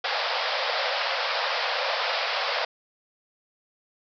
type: band-pass noise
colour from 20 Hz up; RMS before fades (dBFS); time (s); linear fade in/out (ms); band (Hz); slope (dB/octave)
pink; -27; 0.04-2.65; 5; 490 to 5200; 96
effects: none